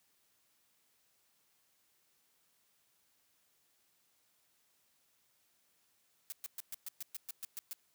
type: noise bursts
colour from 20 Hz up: blue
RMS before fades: -42 dBFS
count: 11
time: 6.3-7.731 s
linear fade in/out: 0 ms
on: 21 ms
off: 120 ms
effects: white hiss -74 dBFS RMS until 7.94 s + high-pass 60 Hz 12 dB/octave